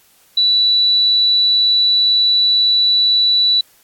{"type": "tone", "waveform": "sine", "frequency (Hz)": 3951, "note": "B7", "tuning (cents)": 0, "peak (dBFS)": -10, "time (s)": [0.37, 3.61], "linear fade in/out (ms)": 5, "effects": ["white hiss -52 dBFS RMS until 3.83 s", "AAC 64 kbps"]}